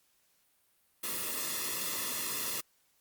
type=noise with comb filter; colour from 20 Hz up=white; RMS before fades=-35 dBFS; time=1.03-2.61 s; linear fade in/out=10 ms; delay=1.3 ms; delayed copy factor=-0.75; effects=white hiss -71 dBFS RMS until 3 s + Opus 48 kbps